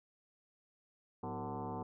sine tone with frequency modulation, 319.9 Hz, D#4, 48 cents sharp, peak -38 dBFS, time 1.23-1.83 s, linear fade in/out 5 ms, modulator 142 Hz, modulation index 4.9, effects none

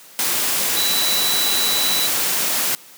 sine tone in noise, 3951 Hz, B7, in tune, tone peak -20 dBFS, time 0.77-2.07 s, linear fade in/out 0 ms, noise white, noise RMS -20 dBFS, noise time 0.19-2.75 s, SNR -3 dB, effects white hiss -44 dBFS RMS until 2.97 s + high-pass 150 Hz 12 dB/octave

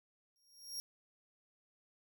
sawtooth tone with exponential growth, 5588 Hz, F8, in tune, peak -35 dBFS, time 0.36-0.8 s, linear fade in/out 0 ms, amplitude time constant 94 ms, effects none

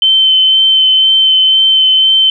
sine tone with vibrato, 3079 Hz, G7, 32 cents flat, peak -5 dBFS, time 0.02-2.3 s, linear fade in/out 2 ms, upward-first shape sine, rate 2 Hz, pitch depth 11 cents each way, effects none

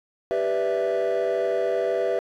triangle chord, E minor seventh, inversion first, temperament equal, 392 / 493.9 / 587.3 / 659.3 Hz, G4 / B4 / D5 / E5, 0 / 0 / 0 / 0 cents, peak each -24 / -23 / -27 / -23 dBFS, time 0.31-2.19 s, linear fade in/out 0 ms, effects tanh soft clip ceiling -15 dBFS

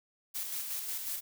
blue noise with tremolo, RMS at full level -36 dBFS, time 0.34-1.21 s, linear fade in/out 20 ms, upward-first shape square, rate 5.5 Hz, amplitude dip 35%, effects none

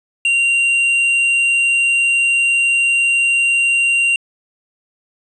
triangle tone with tanh clipping, 2766 Hz, F7, 17 cents flat, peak -13 dBFS, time 0.25-4.16 s, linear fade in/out 2 ms, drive 10 dB, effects resampled to 24000 Hz

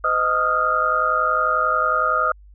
sine tone cluster, 510 / 627 / 1241 / 1351 / 1402 Hz, C5 / D#5 / D#6 / E6 / F6, -44 / +13 / -5 / +42 / +6 cents, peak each -28 / -26 / -19 / -26 / -23 dBFS, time 0.04-2.32 s, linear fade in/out 5 ms, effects added 50 Hz sine -43 dBFS peak until 2.54 s

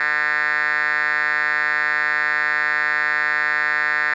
5% pulse tone with band-pass filter, 150 Hz, D3, 37 cents sharp, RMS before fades -20 dBFS, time 0-4.14 s, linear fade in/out 2 ms, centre 1800 Hz, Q 5.9, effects resampled to 16000 Hz

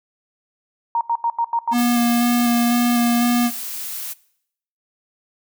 sine tone bursts, 932.3 Hz, A#5, in tune, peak -16 dBFS, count 6, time 0.95-1.735 s, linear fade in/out 2 ms, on 60 ms, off 85 ms
square tone with vibrato, 239.5 Hz, A#3, 47 cents sharp, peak -16 dBFS, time 1.71-3.51 s, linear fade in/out 50 ms, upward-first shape square, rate 2 Hz, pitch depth 12 cents each way
blue noise, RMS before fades -29 dBFS, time 1.77-4.14 s, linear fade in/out 20 ms
effects noise-tail reverb RT60 0.7 s tail -21 dB re dry

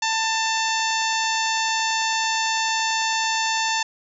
harmonic tone, 891 Hz, A5, 22 cents sharp, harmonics 1 / 2 / 3 / 4 / 5 / 6 / 7 / 8, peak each -24 / -27 / -29 / -30 / -31 / -32 / -32 / -33 dBFS, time 0.02-3.83 s, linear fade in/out 5 ms, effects none

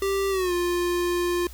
square tone with pitch glide, 392 to 351.3 Hz, G4 to F4, 0 to +10 cents, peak -23 dBFS, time 0.02-1.47 s, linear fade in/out 2 ms, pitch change -190 cents, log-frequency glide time 0.3-0.53 s, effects added 60 Hz sine -40 dBFS peak until 1.53 s + white hiss -49 dBFS RMS until 1.53 s

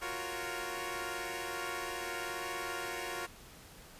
10% pulse chord, Gb major seventh, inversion third, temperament equal, 349.2 / 370 / 466.2 / 554.4 Hz, F4 / Gb4 / Bb4 / Db5, 0 / 0 / 0 / 0 cents, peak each -33 / -35 / -35 / -36 dBFS, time 0.01-3.27 s, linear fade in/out 20 ms, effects pink hiss -54 dBFS RMS until 3.99 s + resampled to 32000 Hz

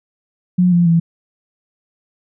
sine tone with pitch steps, 180 / 173.37 / 166.98 Hz, F#3 / F3 / E3, -47 / -12 / +23 cents, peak -9 dBFS, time 0.58-1 s, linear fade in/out 10 ms, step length 140 ms, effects none

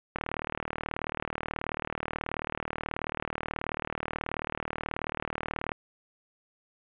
click train, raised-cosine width 0.5 ms, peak -16 dBFS, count 215, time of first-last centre 0.16-5.718 s, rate 38.5 Hz, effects resampled to 8000 Hz + 8-bit

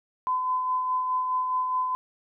sine tone with tremolo, 1016 Hz, B5, 49 cents sharp, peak -22 dBFS, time 0.27-1.95 s, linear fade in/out 0 ms, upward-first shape sine, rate 4.8 Hz, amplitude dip 35%, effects none

